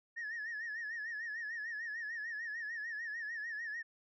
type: tone with vibrato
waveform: sine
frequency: 1786 Hz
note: A6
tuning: 25 cents sharp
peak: -37 dBFS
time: 0.16-3.83 s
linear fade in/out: 20 ms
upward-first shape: sine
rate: 6.7 Hz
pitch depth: 100 cents each way
effects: tanh soft clip ceiling -36 dBFS

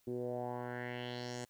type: tone with low-pass filter sweep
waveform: 10% pulse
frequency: 122.6 Hz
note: B2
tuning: 12 cents flat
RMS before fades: -41 dBFS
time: 0.07-1.45 s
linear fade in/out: 5 ms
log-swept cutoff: 330 to 7800 Hz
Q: 3.2
effects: white hiss -73 dBFS RMS until 1.49 s

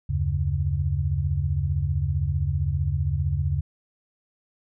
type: tone cluster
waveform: sine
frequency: 77.1 / 92.5 / 139.1 Hz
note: D#2 / F#2 / C#3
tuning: -15 / 0 / +6 cents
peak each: -26 dBFS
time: 0.09-3.61 s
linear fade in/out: 10 ms
effects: none

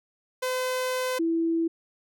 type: tone pair in turn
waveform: sawtooth / sine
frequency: 510 / 330.4 Hz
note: C5 / E4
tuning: -44 / +4 cents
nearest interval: minor sixth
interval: 752 cents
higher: first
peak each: -22 dBFS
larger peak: neither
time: 0.42-1.19 / 1.19-1.68 s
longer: first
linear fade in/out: 10 ms
effects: none

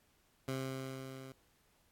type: tone with level ramp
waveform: 15% pulse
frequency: 132.5 Hz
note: C3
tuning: 22 cents sharp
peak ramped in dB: -29 to -42 dBFS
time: 0.48-1.32 s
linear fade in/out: 2 ms
effects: pink hiss -72 dBFS RMS until 1.91 s + AAC 64 kbps

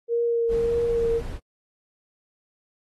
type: tone with vibrato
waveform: sine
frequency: 466.2 Hz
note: A#4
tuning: in tune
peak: -20 dBFS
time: 0.08-1.22 s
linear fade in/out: 50 ms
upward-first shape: triangle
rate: 1.7 Hz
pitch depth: 20 cents each way
type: noise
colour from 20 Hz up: brown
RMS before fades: -33 dBFS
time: 0.48-1.4 s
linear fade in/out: 50 ms
effects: AAC 32 kbps

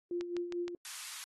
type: tone with tremolo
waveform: sine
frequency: 349.2 Hz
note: F4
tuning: in tune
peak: -32 dBFS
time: 0.11-0.75 s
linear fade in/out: 2 ms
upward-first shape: sine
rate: 4.6 Hz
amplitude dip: 60%
type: click train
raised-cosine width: 0.2 ms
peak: -26 dBFS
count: 4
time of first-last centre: 0.21-0.68 s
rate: 6.38 Hz
type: high-pass noise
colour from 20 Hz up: white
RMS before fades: -43 dBFS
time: 0.85-1.24 s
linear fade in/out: 0 ms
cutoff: 1000 Hz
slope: 24 dB/octave
effects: low-pass 11000 Hz 12 dB/octave + AAC 32 kbps

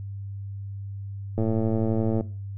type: click train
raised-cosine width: 2 ms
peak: -13 dBFS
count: 93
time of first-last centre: 1.38-2.209 s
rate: 111 Hz
effects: noise-tail reverb RT60 0.4 s tail -19 dB re dry + added 99 Hz sine -32 dBFS peak until 2.57 s

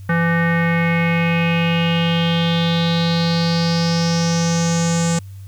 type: tone with low-pass filter sweep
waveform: square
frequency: 168.1 Hz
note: E3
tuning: 34 cents sharp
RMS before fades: -17 dBFS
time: 0.09-5.19 s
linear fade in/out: 5 ms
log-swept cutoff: 1700 to 7500 Hz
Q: 5.6
effects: added 97 Hz sine -32 dBFS peak until 5.47 s + white hiss -54 dBFS RMS until 5.47 s

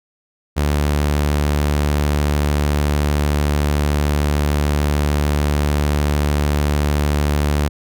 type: tone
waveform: sawtooth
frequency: 73.42 Hz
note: D2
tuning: in tune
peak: -11 dBFS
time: 0.56-7.69 s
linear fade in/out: 20 ms
effects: none

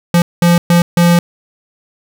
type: tone bursts at uneven times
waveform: square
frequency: 172.6 Hz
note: F3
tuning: 20 cents flat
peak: -7 dBFS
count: 4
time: 0.14-0.22 / 0.42-0.58 / 0.7-0.82 / 0.97-1.19 s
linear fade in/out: 2 ms
effects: 8-bit

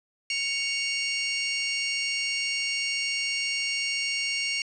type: tone pair together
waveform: 25% pulse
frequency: 2223 / 2789 Hz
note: C#7 / F7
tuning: +4 / -3 cents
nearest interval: major third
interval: 393 cents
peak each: -25 dBFS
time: 0.3-4.62 s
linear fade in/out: 2 ms
effects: resampled to 22050 Hz + 8-bit

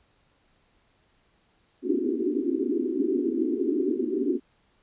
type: band-pass noise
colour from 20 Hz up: white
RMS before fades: -26 dBFS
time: 1.82-4.4 s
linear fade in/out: 50 ms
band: 240 to 400 Hz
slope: 96 dB/octave
effects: pink hiss -66 dBFS RMS until 4.82 s + resampled to 8000 Hz

